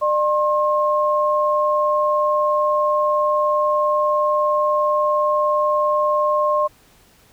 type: tone pair together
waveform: sine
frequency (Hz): 600.5 / 1070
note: D5 / C6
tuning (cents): +38 / +38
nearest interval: minor seventh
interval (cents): 1000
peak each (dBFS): -18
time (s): 0.01-6.68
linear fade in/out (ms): 20
effects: pink hiss -53 dBFS RMS until 7.32 s